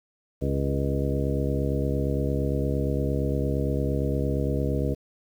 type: harmonic tone with a mistuned harmonic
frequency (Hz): 68.7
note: C#2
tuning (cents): -15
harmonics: 1 / 2 / 3 / 4 / 5 / 6 / 7 / 9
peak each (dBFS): -28 / -28 / -34 / -31 / -35 / -34 / -32 / -36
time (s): 0.41-4.95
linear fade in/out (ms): 20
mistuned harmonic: 7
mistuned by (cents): +17
effects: 9-bit